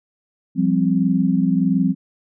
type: chord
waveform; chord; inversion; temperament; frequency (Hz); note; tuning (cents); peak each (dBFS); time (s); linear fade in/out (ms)
sine; F suspended second; none; equal; 174.61 / 196 / 261.6; F3 / G3 / C4; 0 / 0 / 0; -19; 0.55-1.95; 50
effects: none